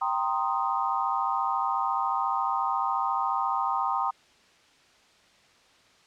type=chord; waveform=sine; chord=C minor seventh; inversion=second; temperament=equal; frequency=784 / 932.3 / 1046.5 / 1244.5 Hz; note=G5 / Bb5 / C6 / Eb6; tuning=0 / 0 / 0 / 0 cents; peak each=-30 dBFS; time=0.01-4.11 s; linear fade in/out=10 ms; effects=white hiss -59 dBFS RMS until 6.06 s + low-pass 5000 Hz 12 dB/octave